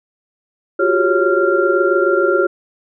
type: tone cluster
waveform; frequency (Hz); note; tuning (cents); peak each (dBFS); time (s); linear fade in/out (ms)
sine; 352.8 / 371.4 / 398.8 / 553 / 1385; F4 / F#4 / G4 / C#5 / F6; +18 / +7 / +30 / -4 / -15; -18; 0.79-2.47; 10
effects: none